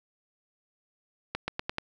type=accelerating click train; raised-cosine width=0.3 ms; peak=-14 dBFS; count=5; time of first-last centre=1.35-1.784 s; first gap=130 ms; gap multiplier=0.88; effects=none